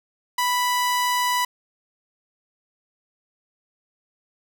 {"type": "tone", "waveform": "sawtooth", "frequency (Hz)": 987.8, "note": "B5", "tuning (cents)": 0, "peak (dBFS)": -16, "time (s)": [0.38, 1.45], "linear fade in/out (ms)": 5, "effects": []}